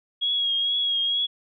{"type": "tone with vibrato", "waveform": "sine", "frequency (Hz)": 3300, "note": "G#7", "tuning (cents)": -12, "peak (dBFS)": -21, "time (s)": [0.21, 1.27], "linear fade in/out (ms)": 20, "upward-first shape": "triangle", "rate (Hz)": 2.2, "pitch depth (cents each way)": 37, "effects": []}